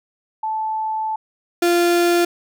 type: tone pair in turn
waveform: sine / 35% pulse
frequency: 874 / 346.8 Hz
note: A5 / F4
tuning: -12 / -12 cents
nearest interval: octave + major third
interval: 1600 cents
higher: first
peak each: -20 / -12 dBFS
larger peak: second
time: 0.43-1.16 / 1.62-2.25 s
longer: first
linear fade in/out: 5 ms
effects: none